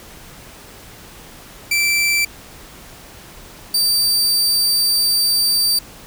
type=tone pair in turn; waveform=sawtooth; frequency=2336 / 4648 Hz; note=D7 / D8; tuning=-10 / -19 cents; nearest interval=octave; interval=1191 cents; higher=second; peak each=-11 dBFS; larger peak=neither; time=1.71-2.25 / 3.74-5.79 s; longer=second; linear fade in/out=5 ms; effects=pink hiss -40 dBFS RMS until 6.06 s